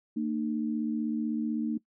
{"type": "tone pair together", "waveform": "sine", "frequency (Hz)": [227.4, 303.3], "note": ["A#3", "D#4"], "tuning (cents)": [-43, -44], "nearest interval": "perfect fourth", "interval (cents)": 499, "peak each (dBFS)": [-29, -32], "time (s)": [0.16, 1.78], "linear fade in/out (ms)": 10, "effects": ["noise-tail reverb RT60 0.1 s tail -21 dB re dry"]}